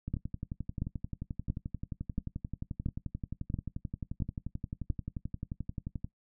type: two click trains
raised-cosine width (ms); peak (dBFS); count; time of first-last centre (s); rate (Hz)
5; -24 / -19; 69 / 8; 0.08-6.045 / 0.14-4.902; 11.4 / 1.47
effects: noise-tail reverb RT60 0.1 s tail -17 dB re dry